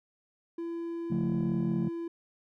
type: tone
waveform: triangle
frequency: 336.6 Hz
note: E4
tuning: 36 cents sharp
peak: -31 dBFS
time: 0.58-2.08 s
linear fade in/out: 5 ms
type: chord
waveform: sine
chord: Db augmented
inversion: none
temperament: equal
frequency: 138.59 / 174.61 / 220 Hz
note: Db3 / F3 / A3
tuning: 0 / 0 / 0 cents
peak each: -33 / -29 / -30 dBFS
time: 1.1-1.89 s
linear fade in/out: 10 ms
effects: tanh soft clip ceiling -21 dBFS